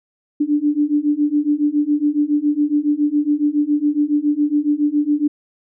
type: beating tone pair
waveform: sine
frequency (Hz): 290.9 / 298.1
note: D4 / D4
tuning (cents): -16 / +26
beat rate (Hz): 7.2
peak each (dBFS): -18 / -17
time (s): 0.4-5.28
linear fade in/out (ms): 10
effects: none